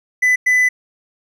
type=tone bursts at uneven times; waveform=triangle; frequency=2000 Hz; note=B6; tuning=21 cents sharp; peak=-9 dBFS; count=2; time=0.22-0.36 / 0.46-0.69 s; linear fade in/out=10 ms; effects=none